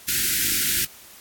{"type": "band-stop noise", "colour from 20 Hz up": "white", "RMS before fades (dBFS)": -22, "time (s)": [0.08, 0.85], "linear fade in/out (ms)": 5, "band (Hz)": [380, 1400], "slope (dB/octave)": 96, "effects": ["white hiss -46 dBFS RMS until 1.2 s", "AAC 64 kbps"]}